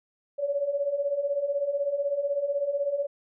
sine beating tone pair, 554.4 / 570.4 Hz, C#5 / C#5, 0 / +49 cents, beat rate 16 Hz, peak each -31 / -26 dBFS, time 0.38-3.07 s, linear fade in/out 20 ms, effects none

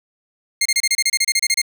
15% pulse tone bursts, 2124 Hz, C7, 25 cents sharp, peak -8 dBFS, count 14, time 0.61-1.617 s, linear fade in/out 5 ms, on 45 ms, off 29 ms, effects none

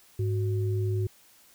sine tone pair together, 103.35 / 370 Hz, G#2 / F#4, -8 / 0 cents, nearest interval octave + minor seventh, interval 2208 cents, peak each -25 / -33 dBFS, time 0.19-1.07 s, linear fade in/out 5 ms, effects white hiss -58 dBFS RMS until 1.54 s

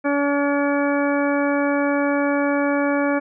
harmonic tone, 284.9 Hz, C#4, 48 cents sharp, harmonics 1 / 2 / 3 / 4 / 5 / 6 / 8, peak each -20 / -22 / -29 / -30 / -29 / -30 / -32 dBFS, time 0.04-3.2 s, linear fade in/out 20 ms, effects none

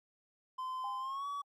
triangle tone with pitch glide, 1030 to 1136.3 Hz, C6 to C#6, -28 to +43 cents, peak -35 dBFS, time 0.58-1.42 s, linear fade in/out 10 ms, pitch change +171 cents, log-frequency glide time 0.98-1.27 s
sine tone with exponential decay, 808 Hz, G#5, 48 cents flat, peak -39 dBFS, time 0.84-1.44 s, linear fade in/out 2 ms, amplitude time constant 130 ms
effects none

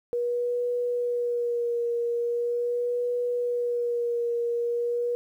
sine tone with vibrato, 479.5 Hz, A#4, 49 cents sharp, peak -24 dBFS, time 0.13-5.15 s, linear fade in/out 0 ms, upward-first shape sine, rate 0.41 Hz, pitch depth 26 cents each way, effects 10-bit

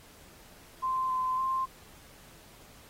sine tone with pitch steps, 1040 / 1029 / 1051 Hz, C6 / C6 / C6, -11 / -29 / +7 cents, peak -27 dBFS, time 0.82-1.66 s, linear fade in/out 20 ms, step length 280 ms, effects pink hiss -55 dBFS RMS until 2.89 s + AAC 48 kbps

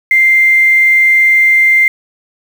sine tone with quantisation, 2093 Hz, C7, in tune, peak -5 dBFS, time 0.11-1.88 s, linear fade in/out 2 ms, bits 5, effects none

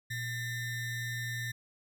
square ring-modulated tone, 955 Hz, A#5, 42 cents sharp, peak -32 dBFS, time 0.1-1.52 s, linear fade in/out 10 ms, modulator 836 Hz, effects none

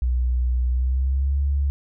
sine tone with pitch glide, 61.74 to 70.11 Hz, B1 to C#2, 0 to +20 cents, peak -18 dBFS, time 0.02-1.7 s, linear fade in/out 0 ms, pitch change +220 cents, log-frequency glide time 0.69-1.39 s, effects none

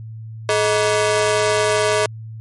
sawtooth ring-modulated tone, 528 Hz, C5, 16 cents sharp, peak -8 dBFS, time 0.49-2.06 s, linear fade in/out 0 ms, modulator 101 Hz, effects added 111 Hz sine -30 dBFS peak until 2.4 s + MP3 48 kbps

